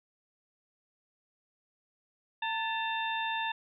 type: harmonic tone with a mistuned harmonic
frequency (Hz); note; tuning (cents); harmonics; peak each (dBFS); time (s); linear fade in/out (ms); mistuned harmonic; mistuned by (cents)
900; A5; +39; 1 / 2 / 3 / 4; -33 / -36 / -38 / -39; 2.42-3.52; 5; 2; -53
effects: none